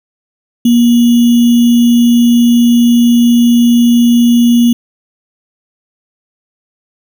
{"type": "tone with sample-and-hold", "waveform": "sine", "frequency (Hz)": 237.8, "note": "A#3", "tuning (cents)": 35, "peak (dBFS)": -4, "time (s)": [0.65, 4.73], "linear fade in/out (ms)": 5, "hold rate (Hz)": 3150, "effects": []}